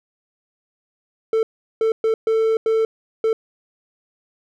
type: tone bursts at uneven times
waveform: triangle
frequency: 445.1 Hz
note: A4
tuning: 20 cents sharp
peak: -13 dBFS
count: 6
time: 1.33-1.43 / 1.81-1.92 / 2.04-2.14 / 2.27-2.57 / 2.66-2.85 / 3.24-3.33 s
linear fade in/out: 2 ms
effects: none